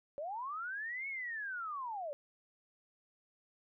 sine linear two-way sweep, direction up then down, 549 to 2224 to 549 Hz, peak -38 dBFS, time 0.18-2.13 s, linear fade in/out 0 ms, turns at 1.08 s, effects none

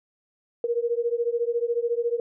sine beating tone pair, 466.2 / 480.2 Hz, A#4 / B4, 0 / -49 cents, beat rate 14 Hz, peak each -25 / -26 dBFS, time 0.64-2.2 s, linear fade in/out 2 ms, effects none

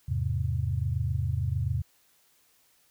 sine chord, E augmented, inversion none, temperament equal, 82.41 / 103.83 / 130.81 Hz, E2 / G#2 / B#2, 0 / 0 / 0 cents, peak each -30 dBFS, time 0.08-1.82 s, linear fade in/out 10 ms, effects white hiss -65 dBFS RMS until 2.9 s

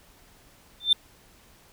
sine tone with exponential growth, 3566 Hz, A7, 22 cents sharp, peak -11 dBFS, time 0.8-0.93 s, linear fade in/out 5 ms, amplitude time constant 28 ms, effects tanh soft clip ceiling -11 dBFS + pink hiss -56 dBFS RMS until 1.72 s

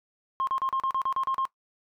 sine tone bursts, 1065 Hz, C6, 30 cents sharp, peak -23 dBFS, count 10, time 0.4-1.453 s, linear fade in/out 0 ms, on 72 ms, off 37 ms, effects noise-tail reverb RT60 0.1 s tail -19 dB re dry + tanh soft clip ceiling -20 dBFS

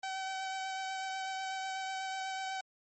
sawtooth tone with vibrato, 764 Hz, G5, 45 cents flat, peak -32 dBFS, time 0.03-2.61 s, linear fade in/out 5 ms, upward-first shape sine, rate 8.1 Hz, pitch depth 12 cents each way, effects MP3 32 kbps

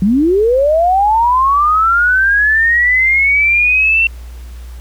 sine linear sweep, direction up, 179.2 to 2716 Hz, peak -8 dBFS, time 0.02-4.07 s, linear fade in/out 2 ms, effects added 60 Hz sine -27 dBFS peak until 4.8 s + pink hiss -44 dBFS RMS until 4.8 s

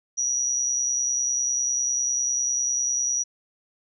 sine tone with amplitude modulation, 5810 Hz, F#8, 32 cents flat, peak -19 dBFS, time 0.17-3.24 s, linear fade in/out 20 ms, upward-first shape sine, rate 130 Hz, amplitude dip 60%, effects none

